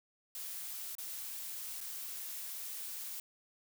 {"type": "noise with dropouts", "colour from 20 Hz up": "blue", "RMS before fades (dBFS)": -43, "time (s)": [0.35, 3.2], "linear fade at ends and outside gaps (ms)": 2, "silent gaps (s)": [[0.952, 0.983], [1.806, 1.811]], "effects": []}